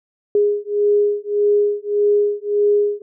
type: beating tone pair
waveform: sine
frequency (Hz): 411.7 / 413.4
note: G#4 / G#4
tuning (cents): -15 / -8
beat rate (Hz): 1.7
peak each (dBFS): -17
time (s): 0.35-3.02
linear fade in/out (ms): 2
effects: none